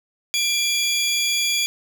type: tone pair together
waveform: 25% pulse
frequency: 2382 / 3369 Hz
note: D7 / G#7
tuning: +24 / +24 cents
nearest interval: tritone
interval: 600 cents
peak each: -18 dBFS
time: 0.34-1.66 s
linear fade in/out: 0 ms
effects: none